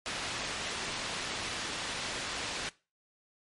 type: low-pass noise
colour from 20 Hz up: white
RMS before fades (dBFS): -37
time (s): 0.06-2.69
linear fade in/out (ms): 0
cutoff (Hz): 4200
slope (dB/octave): 12
effects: noise-tail reverb RT60 0.3 s tail -20 dB re dry + MP3 48 kbps